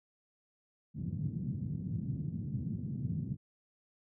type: band-pass noise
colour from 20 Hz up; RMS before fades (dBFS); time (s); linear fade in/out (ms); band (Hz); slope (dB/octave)
pink; -37; 0.94-3.37; 50; 110 to 200; 24
effects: none